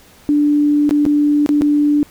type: tone with dropouts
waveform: sine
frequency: 293.7 Hz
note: D4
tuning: in tune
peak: -10 dBFS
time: 0.29-2.03 s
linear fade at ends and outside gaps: 0 ms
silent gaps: 0.893-0.909 / 1.053-1.063 / 1.462-1.491 / 1.611-1.619 s
effects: pink hiss -46 dBFS RMS until 2.1 s